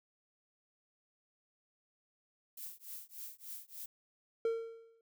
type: noise with tremolo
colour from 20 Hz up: violet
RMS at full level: -44 dBFS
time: 2.57-3.86 s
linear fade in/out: 5 ms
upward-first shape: triangle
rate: 3.4 Hz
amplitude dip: 100%
type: tone with exponential decay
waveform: triangle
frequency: 456.3 Hz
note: A#4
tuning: 37 cents flat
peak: -26 dBFS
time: 4.45-5.01 s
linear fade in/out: 2 ms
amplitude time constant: 120 ms
effects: none